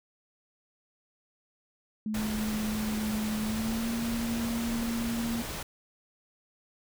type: tone with pitch glide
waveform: sine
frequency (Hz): 215 to 231.8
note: A3 to A#3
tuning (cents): -40 to -10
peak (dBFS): -29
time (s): 2.06-5.42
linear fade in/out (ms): 2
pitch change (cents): +130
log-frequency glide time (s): 3.42-3.92
type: noise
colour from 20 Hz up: pink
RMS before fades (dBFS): -37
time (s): 2.14-5.63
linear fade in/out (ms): 5
effects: none